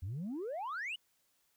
sine exponential sweep, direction up, 82.41 to 3047 Hz, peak -35 dBFS, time 0.02-0.96 s, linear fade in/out 10 ms, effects tanh soft clip ceiling -35 dBFS + white hiss -75 dBFS RMS until 1.56 s

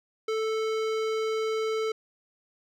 sine tone with hard clipping, 440 Hz, A4, in tune, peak -28 dBFS, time 0.28-1.92 s, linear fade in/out 5 ms, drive 18 dB, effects none

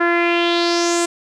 sawtooth tone with low-pass filter sweep, 343.1 Hz, F4, 31 cents flat, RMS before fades -17 dBFS, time 0-1.06 s, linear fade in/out 10 ms, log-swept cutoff 1600 to 8400 Hz, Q 3.8, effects none

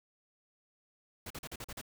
pink noise bursts, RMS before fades -43 dBFS, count 7, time 1.26-1.814 s, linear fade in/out 5 ms, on 44 ms, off 41 ms, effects none

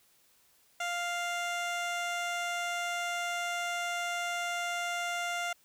15% pulse tone with low-pass filter, 698.5 Hz, F5, in tune, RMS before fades -34 dBFS, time 0.8-5.53 s, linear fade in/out 5 ms, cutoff 9400 Hz, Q 0.74, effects white hiss -66 dBFS RMS until 5.64 s

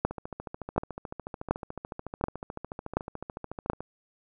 two click trains, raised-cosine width 1 ms, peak -9 / -22 dBFS, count 6 / 52, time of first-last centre 0.05-3.7 / 0.11-3.806 s, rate 1.37 / 13.8 Hz, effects none

